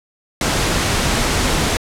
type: noise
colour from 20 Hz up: pink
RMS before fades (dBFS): -17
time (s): 0.41-1.77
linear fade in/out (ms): 2
effects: low-pass 9000 Hz 12 dB/octave